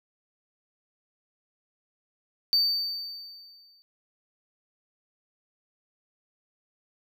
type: tone with exponential decay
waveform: triangle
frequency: 4591 Hz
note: D8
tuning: 40 cents flat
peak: -17 dBFS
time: 2.53-3.82 s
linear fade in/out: 0 ms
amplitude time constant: 280 ms
effects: none